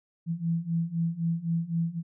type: beating tone pair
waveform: sine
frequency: 164.81 / 168.71 Hz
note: E3 / E3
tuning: 0 / +40 cents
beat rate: 3.9 Hz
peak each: -30 / -28 dBFS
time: 0.26-2.03 s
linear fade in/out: 50 ms
effects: none